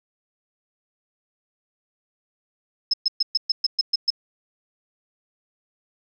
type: tone bursts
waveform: sine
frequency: 5180 Hz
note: E8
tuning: 31 cents flat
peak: -16 dBFS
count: 9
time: 2.91-4.104 s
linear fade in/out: 5 ms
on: 26 ms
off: 120 ms
effects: none